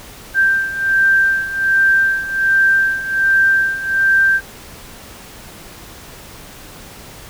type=beating tone pair; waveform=sine; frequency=1573 / 1574.3 Hz; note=G6 / G6; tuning=+6 / +7 cents; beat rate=1.3 Hz; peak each=-17 / -13 dBFS; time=0.34-4.41 s; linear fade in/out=50 ms; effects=pink hiss -37 dBFS RMS until 7.29 s